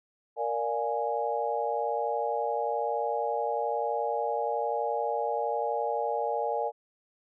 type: chord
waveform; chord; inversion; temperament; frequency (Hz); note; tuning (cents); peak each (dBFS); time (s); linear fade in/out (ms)
sine; Bb dominant seventh; none; equal; 466.2 / 587.3 / 698.5 / 830.6; Bb4 / D5 / F5 / Ab5; 0 / 0 / 0 / 0; -32 / -33 / -34 / -31; 0.36-6.72; 50
effects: none